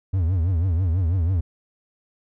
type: tone with vibrato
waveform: triangle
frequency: 87.7 Hz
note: F2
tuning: 8 cents sharp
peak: -16 dBFS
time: 0.13-1.41 s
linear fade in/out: 10 ms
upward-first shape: triangle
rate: 6.1 Hz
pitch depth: 210 cents each way
effects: none